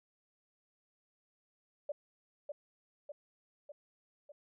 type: tone with echo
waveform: sine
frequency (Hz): 583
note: D5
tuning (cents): -13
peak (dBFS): -34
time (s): 1.89-1.92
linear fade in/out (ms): 5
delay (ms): 600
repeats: 4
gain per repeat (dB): -4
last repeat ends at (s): 4.32
effects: none